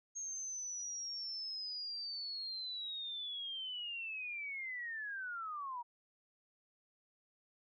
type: linear sweep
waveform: sine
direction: down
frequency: 6490 to 932.3 Hz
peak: -40 dBFS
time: 0.15-5.83 s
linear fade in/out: 20 ms
effects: none